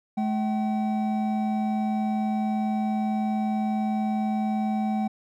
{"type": "tone pair together", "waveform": "triangle", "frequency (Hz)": [214.5, 765], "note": ["A3", "G5"], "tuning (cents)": [-44, -42], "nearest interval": "octave + minor seventh", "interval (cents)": 2202, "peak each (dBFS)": [-22, -28], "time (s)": [0.17, 5.08], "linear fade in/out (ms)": 10, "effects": []}